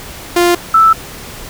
sawtooth / sine tone pair in turn, 349.2 / 1318.4 Hz, F4 / E6, 0 / 0 cents, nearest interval octave + major seventh, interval 2300 cents, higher second, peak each -4 dBFS, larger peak neither, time 0.36-0.55 / 0.74-0.93 s, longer neither, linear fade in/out 5 ms, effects pink hiss -30 dBFS RMS until 1.49 s

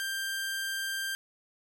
sawtooth tone, 1582 Hz, G6, 15 cents sharp, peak -28 dBFS, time 0-1.15 s, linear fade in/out 0 ms, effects none

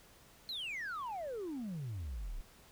sine exponential sweep, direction down, 4265 to 30.87 Hz, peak -36 dBFS, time 0.49-2.41 s, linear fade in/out 0 ms, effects tanh soft clip ceiling -37 dBFS + pink hiss -61 dBFS RMS until 2.71 s

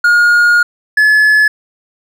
triangle tone pair in turn, 1429 / 1714 Hz, F6 / A6, +39 / -46 cents, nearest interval minor third, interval 315 cents, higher second, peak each -4 dBFS, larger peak neither, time 0.04-0.63 / 0.97-1.48 s, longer first, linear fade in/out 5 ms, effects none

